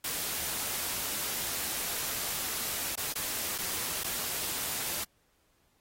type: noise with dropouts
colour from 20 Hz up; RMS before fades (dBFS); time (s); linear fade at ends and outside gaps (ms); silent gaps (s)
white; -34; 0.04-5.04; 5; 2.956-2.975 / 3.128-3.154 / 3.58-3.585 / 4.036-4.043
effects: pink hiss -71 dBFS RMS until 5.8 s + AAC 48 kbps